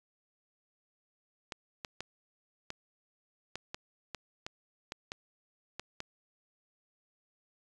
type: clicks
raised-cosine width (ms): 0.2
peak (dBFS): -21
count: 12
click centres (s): 1.522 / 1.848 / 2.006 / 2.704 / 3.556 / 3.745 / 4.147 / 4.465 / 4.921 / 5.119 / 5.796 / 6.004
effects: resampled to 24000 Hz